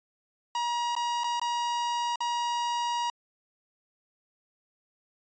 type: tone with dropouts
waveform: 45% pulse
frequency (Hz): 954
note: A#5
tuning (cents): +40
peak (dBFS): -27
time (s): 0.55-3.1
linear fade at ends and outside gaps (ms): 2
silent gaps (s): 0.952-0.964 / 1.236-1.242 / 1.397-1.415 / 2.158-2.205
effects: resampled to 16000 Hz